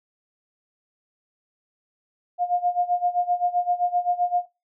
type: tone with tremolo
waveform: sine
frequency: 710 Hz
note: F5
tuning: 28 cents sharp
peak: -17 dBFS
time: 2.38-4.46 s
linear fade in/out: 50 ms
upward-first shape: sine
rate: 7.7 Hz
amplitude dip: 85%
effects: noise-tail reverb RT60 0.3 s tail -22 dB re dry